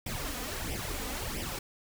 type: noise with flanger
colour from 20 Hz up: pink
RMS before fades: -36 dBFS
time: 0.06-1.59 s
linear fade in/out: 5 ms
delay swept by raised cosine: 0.36 to 4.06 ms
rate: 1.5 Hz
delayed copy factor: +0.7
effects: none